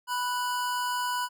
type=tone pair together; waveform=square; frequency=987.8 / 1480 Hz; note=B5 / F#6; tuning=0 / 0 cents; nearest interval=perfect fifth; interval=700 cents; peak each=-29 / -35 dBFS; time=0.07-1.29 s; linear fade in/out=50 ms; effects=none